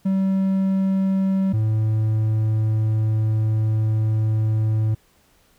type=tone pair in turn; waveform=triangle; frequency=192 / 109.13 Hz; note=G3 / A2; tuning=-36 / -14 cents; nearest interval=minor seventh; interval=978 cents; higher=first; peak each=-15 dBFS; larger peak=neither; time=0.05-1.53 / 1.53-4.95 s; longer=second; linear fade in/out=10 ms; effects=pink hiss -59 dBFS RMS until 5.58 s